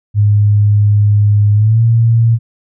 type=tone with pitch glide; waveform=sine; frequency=103.7 to 115.06 Hz; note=G#2 to A#2; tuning=-2 to -22 cents; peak=-6 dBFS; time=0.14-2.39 s; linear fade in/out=50 ms; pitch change=+180 cents; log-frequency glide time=1.54-1.82 s; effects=none